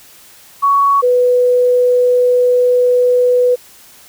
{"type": "tone pair in turn", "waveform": "sine", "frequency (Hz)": [1119, 494.9], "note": ["C#6", "B4"], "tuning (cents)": [16, 4], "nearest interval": "octave + major second", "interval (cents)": 1412, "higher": "first", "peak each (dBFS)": -8, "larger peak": "neither", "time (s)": [[0.62, 1.02], [1.02, 3.56]], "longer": "second", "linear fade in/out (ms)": 20, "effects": ["white hiss -42 dBFS RMS until 4.08 s"]}